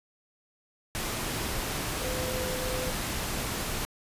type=tone in noise; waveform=sine; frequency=510 Hz; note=C5; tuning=44 cents flat; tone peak=-34 dBFS; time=2.04-2.9 s; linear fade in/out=0 ms; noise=pink; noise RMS=-32 dBFS; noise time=0.95-3.85 s; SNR=-5 dB; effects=resampled to 32000 Hz